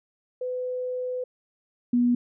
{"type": "tone pair in turn", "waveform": "sine", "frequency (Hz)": [503, 242.9], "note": ["B4", "B3"], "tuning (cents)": [32, -29], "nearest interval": "octave + minor second", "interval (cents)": 1261, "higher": "first", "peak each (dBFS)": [-27, -18], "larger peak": "second", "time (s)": [[0.41, 1.24], [1.93, 2.15]], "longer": "first", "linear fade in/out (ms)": 5, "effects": []}